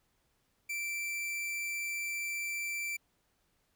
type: tone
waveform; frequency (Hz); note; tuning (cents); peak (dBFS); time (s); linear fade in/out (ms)
45% pulse; 2341; D7; -6; -34; 0.69-2.97; 10
effects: pink hiss -75 dBFS RMS until 3.75 s